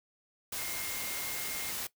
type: tone in noise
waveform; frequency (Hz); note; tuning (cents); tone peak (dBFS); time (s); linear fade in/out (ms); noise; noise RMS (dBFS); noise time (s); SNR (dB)
sine; 2128; C7; +29; -44; 0.58-1.71; 5; white; -37; 0.52-1.87; -10
effects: noise-tail reverb RT60 0.1 s tail -17 dB re dry